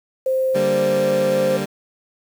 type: tone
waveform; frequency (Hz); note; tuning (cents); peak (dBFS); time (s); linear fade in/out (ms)
sine; 523.3; C5; 0; -16; 0.26-1.57; 5
type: chord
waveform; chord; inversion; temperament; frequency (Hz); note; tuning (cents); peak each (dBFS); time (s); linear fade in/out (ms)
20% pulse; G minor; second; equal with one note detuned; 146.16 / 196 / 233.1; D3 / G3 / Bb3; -8 / 0 / 0; -23 / -19 / -24; 0.54-1.66; 20
effects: 7-bit